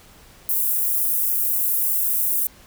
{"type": "high-pass noise", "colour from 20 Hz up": "pink", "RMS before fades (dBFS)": -21, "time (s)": [0.49, 2.47], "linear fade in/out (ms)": 2, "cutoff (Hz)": 12000, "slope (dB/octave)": 24, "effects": ["pink hiss -49 dBFS RMS until 2.66 s"]}